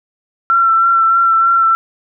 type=tone with vibrato; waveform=sine; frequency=1351 Hz; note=E6; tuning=42 cents sharp; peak=-8 dBFS; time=0.5-1.75 s; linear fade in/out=0 ms; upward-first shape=sine; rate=3.2 Hz; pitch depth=20 cents each way; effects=none